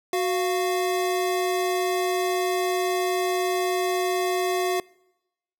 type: tone pair together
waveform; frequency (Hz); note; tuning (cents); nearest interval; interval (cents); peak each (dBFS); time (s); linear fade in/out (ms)
square; 368.4 / 697.9; F#4 / F5; -7 / -1; major seventh; 1106; -24 / -28; 0.13-4.8; 2
effects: noise-tail reverb RT60 0.9 s tail -24 dB re dry